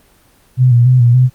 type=tone with vibrato; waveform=sine; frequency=123.47 Hz; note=B2; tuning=in tune; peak=-5 dBFS; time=0.57-1.3 s; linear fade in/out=50 ms; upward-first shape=square; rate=3.5 Hz; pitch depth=52 cents each way; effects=pink hiss -50 dBFS RMS until 1.34 s + Opus 24 kbps